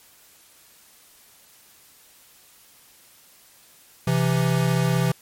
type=tone pair together; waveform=square; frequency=131.35 / 167.1 Hz; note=C3 / E3; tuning=+7 / +24 cents; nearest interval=major third; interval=417 cents; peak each=-22 dBFS; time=4.07-5.12 s; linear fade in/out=5 ms; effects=white hiss -53 dBFS RMS until 5.21 s + MP3 64 kbps